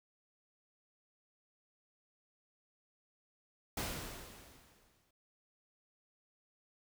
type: noise with exponential decay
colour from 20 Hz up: pink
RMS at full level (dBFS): -37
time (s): 3.77-5.11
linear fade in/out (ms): 5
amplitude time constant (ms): 290
effects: none